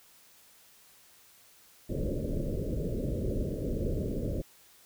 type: low-pass noise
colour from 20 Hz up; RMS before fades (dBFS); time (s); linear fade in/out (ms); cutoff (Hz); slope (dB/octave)
pink; -32; 1.89-4.42; 10; 600; 96
effects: white hiss -59 dBFS RMS until 4.85 s